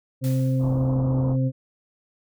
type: harmonic tone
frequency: 130.81 Hz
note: C3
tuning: in tune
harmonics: 1 / 2 / 4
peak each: -20 / -26 / -32 dBFS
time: 0.21-1.52 s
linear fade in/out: 50 ms
type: noise with exponential decay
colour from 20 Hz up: white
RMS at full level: -38 dBFS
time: 0.24-0.98 s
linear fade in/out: 0 ms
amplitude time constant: 160 ms
type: low-pass noise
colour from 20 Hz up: pink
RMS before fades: -34 dBFS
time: 0.59-1.37 s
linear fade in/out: 50 ms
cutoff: 1100 Hz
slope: 48 dB/octave
effects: none